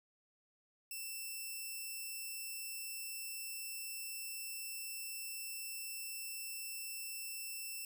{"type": "tone", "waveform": "5% pulse", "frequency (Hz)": 2668, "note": "E7", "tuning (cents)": 20, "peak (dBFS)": -33, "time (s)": [0.91, 7.85], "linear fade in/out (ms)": 2, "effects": []}